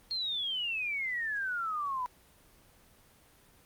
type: exponential sweep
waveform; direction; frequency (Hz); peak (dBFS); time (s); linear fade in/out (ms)
sine; down; 4271 to 979; -31; 0.11-2.06; 0
effects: pink hiss -61 dBFS RMS until 3.65 s + Opus 24 kbps